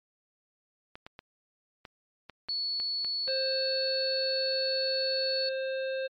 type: clicks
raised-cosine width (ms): 0.3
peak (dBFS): -27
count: 9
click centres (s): 0.955 / 1.065 / 1.191 / 1.852 / 2.297 / 2.486 / 2.8 / 3.047 / 3.279
type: tone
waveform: sine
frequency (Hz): 4414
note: C#8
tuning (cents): -8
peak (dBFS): -29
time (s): 2.49-5.49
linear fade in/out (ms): 2
type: harmonic tone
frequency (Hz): 529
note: C5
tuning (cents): +19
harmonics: 1 / 3 / 5 / 7 / 8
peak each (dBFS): -30 / -40 / -44 / -47 / -48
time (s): 3.27-6.08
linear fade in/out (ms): 20
effects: MP3 64 kbps